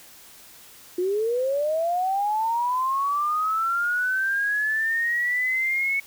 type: linear sweep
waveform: sine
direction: up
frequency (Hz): 349.2 to 2217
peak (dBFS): -21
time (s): 0.98-6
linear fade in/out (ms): 5
effects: white hiss -48 dBFS RMS until 6.06 s